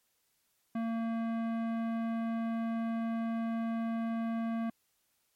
sine tone with tanh clipping, 228 Hz, A#3, 38 cents flat, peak -33 dBFS, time 0.75-4.7 s, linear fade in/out 5 ms, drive 16 dB, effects white hiss -75 dBFS RMS until 5.35 s + MP3 64 kbps

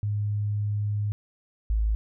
sine tone pair in turn, 103.83 / 53.96 Hz, G#2 / A1, 0 / -33 cents, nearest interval major seventh, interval 1133 cents, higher first, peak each -24 / -21 dBFS, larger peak second, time 0.03-1.12 / 1.7-1.95 s, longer first, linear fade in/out 0 ms, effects none

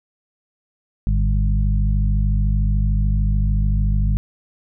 harmonic tone with a mistuned harmonic, 50.1 Hz, G1, 38 cents sharp, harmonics 1 / 2 / 3 / 4, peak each -16 / -22 / -26 / -28 dBFS, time 1.07-4.17 s, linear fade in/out 0 ms, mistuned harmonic 2, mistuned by +59 cents, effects none

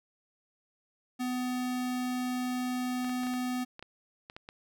square tone, 250.7 Hz, B3, 26 cents sharp, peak -31 dBFS, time 1.19-3.65 s, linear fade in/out 20 ms
clicks, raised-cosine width 0.3 ms, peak -28 dBFS, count 10, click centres 3.046 / 3.095 / 3.234 / 3.269 / 3.338 / 3.794 / 3.826 / 4.299 / 4.365 / 4.489 s
effects none

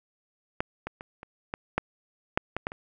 clicks, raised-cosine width 0.5 ms, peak -11 / -18 / -24 / -27 / -16 / -9 / -7 / -14 / -13 / -25 dBFS, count 10, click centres 0.605 / 0.87 / 1.009 / 1.231 / 1.539 / 1.78 / 2.375 / 2.566 / 2.669 / 2.719 s, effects none

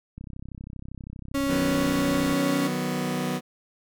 click train, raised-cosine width 5 ms, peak -26 dBFS, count 71, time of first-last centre 0.18-2.327 s, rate 32.6 Hz
35% pulse tone with pitch glide, 277.2 to 279.3 Hz, C#4 to C#4, 0 to +13 cents, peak -22 dBFS, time 1.34-2.68 s, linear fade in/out 10 ms, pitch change +13 cents, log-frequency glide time 1.53-1.83 s
sawtooth chord, B major, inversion first, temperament just, 154.34 / 185.21 / 246.9 Hz, D#3 / F#3 / B3, -14 / +2 / 0 cents, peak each -28 / -26 / -25 dBFS, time 1.47-3.41 s, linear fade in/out 50 ms
effects none

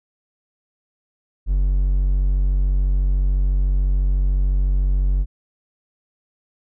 triangle tone, 46.97 Hz, F#1, 27 cents sharp, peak -13 dBFS, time 1.46-5.26 s, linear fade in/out 50 ms, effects none

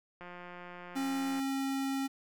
click train, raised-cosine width 0.5 ms, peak -32 dBFS, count 211, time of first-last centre 0.21-1.396 s, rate 177 Hz
square tone, 270.9 Hz, C#4, 40 cents flat, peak -32 dBFS, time 0.95-2.08 s, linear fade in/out 20 ms
effects none

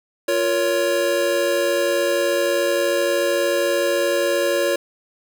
square chord, Bb minor, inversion second, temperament just, 349.6 / 466.2 / 559.4 Hz, F4 / Bb4 / Db5, +2 / 0 / +16 cents, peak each -24 / -26 / -20 dBFS, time 0.28-4.76 s, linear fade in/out 5 ms, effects none

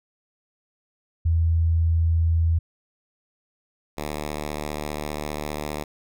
sine / 5% pulse tone pair in turn, 82.41 / 74.98 Hz, E2 / D2, 0 / +36 cents, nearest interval major second, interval 164 cents, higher first, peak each -17 dBFS, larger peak neither, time 1.25-2.59 / 3.97-5.84 s, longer second, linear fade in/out 10 ms, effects none

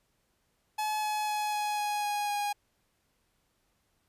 45% pulse tone with pitch steps, 854 / 848.6 / 843.2 / 837.9 / 832.6 / 827.3 / 822.1 Hz, G#5 / G#5 / G#5 / G#5 / G#5 / G#5 / G#5, +48 / +37 / +26 / +15 / +4 / -7 / -18 cents, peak -29 dBFS, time 0.78-2.53 s, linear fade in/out 10 ms, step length 250 ms, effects pink hiss -74 dBFS RMS until 4.08 s + resampled to 32000 Hz

